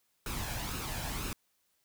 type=noise with flanger; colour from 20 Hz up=pink; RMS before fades=-37 dBFS; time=0.26-1.33 s; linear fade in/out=2 ms; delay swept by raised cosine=0.75 to 1.26 ms; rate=2 Hz; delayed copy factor=+0.5; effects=white hiss -75 dBFS RMS until 1.84 s